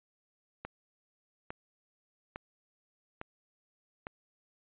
click train, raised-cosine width 0.5 ms, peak -24 dBFS, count 5, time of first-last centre 0.65-4.069 s, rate 1.17 Hz, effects resampled to 8000 Hz

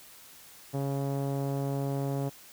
sawtooth tone with low-pass filter, 138.59 Hz, C#3, in tune, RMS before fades -31 dBFS, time 0.73-2.3 s, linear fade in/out 20 ms, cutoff 680 Hz, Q 1.4, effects white hiss -52 dBFS RMS until 2.52 s

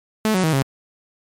sawtooth tone with pitch steps, 217.2 / 185.84 / 159 / 136.04 Hz, A3 / F#3 / D#3 / C#3, -22 / +8 / +38 / -32 cents, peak -12 dBFS, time 0.25-0.622 s, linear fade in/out 0 ms, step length 93 ms, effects MP3 64 kbps

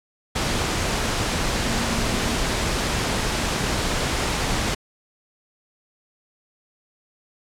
sine tone in noise, 233.1 Hz, A#3, in tune, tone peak -29 dBFS, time 1.67-2.36 s, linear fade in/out 10 ms, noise pink, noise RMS -23 dBFS, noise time 0.35-4.75 s, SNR -9 dB, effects low-pass 8000 Hz 12 dB/octave

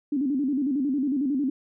sine tone with vibrato, 274.6 Hz, C#4, 16 cents flat, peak -22 dBFS, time 0.12-1.5 s, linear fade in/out 5 ms, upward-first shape square, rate 11 Hz, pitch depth 110 cents each way, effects none

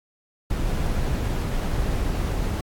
brown noise, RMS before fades -24 dBFS, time 0.5-2.61 s, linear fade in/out 5 ms, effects AAC 64 kbps

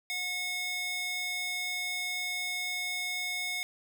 square tone with high-pass filter, 727 Hz, F#5, 31 cents flat, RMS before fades -34 dBFS, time 0.1-3.63 s, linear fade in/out 0 ms, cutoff 2300 Hz, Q 1.6, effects none

